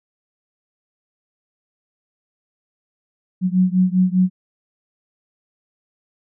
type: beating tone pair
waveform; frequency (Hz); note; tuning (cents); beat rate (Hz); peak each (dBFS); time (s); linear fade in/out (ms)
sine; 182 / 187; F#3 / F#3; -28 / +19; 5; -16 / -17; 3.41-4.3; 50
effects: none